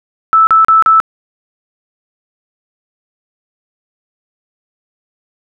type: tone bursts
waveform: sine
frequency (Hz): 1314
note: E6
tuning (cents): -6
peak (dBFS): -4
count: 4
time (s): 0.33-1.001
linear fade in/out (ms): 0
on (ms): 140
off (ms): 37
effects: none